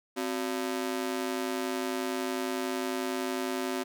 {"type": "ring-modulated tone", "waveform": "sawtooth", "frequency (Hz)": 317, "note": "D#4", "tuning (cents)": 32, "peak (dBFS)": -23, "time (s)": [0.16, 3.84], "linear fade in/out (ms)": 20, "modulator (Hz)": 55.5, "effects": []}